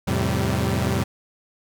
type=tone cluster; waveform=sawtooth; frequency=84.3 / 109.3 / 130.5 / 193.7 Hz; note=E2 / A2 / C3 / G3; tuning=+39 / -11 / -4 / -20 cents; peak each=-22 dBFS; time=0.07-1.04 s; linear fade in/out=10 ms; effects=none